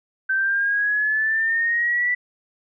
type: exponential sweep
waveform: sine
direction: up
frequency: 1544 to 1975.5 Hz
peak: -18 dBFS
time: 0.29-2.15 s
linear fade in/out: 10 ms
effects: none